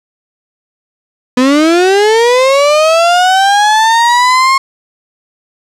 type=linear sweep; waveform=35% pulse; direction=up; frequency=245.5 to 1081 Hz; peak=-4 dBFS; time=1.37-4.58 s; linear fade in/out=5 ms; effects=low-pass 7000 Hz 12 dB/octave + 7-bit